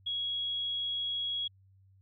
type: tone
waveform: sine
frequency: 3322 Hz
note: G#7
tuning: in tune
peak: -31 dBFS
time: 0.06-1.48 s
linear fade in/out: 10 ms
effects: added 96 Hz sine -59 dBFS peak until 2.01 s